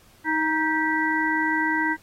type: harmonic tone with a mistuned harmonic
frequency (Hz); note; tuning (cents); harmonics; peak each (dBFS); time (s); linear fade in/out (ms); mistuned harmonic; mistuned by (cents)
313.6; D#4; +14; 1 / 3 / 5 / 6; -26 / -26 / -26 / -26; 0.24-1.97; 50; 6; +65
effects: pink hiss -56 dBFS RMS until 2.02 s + AAC 48 kbps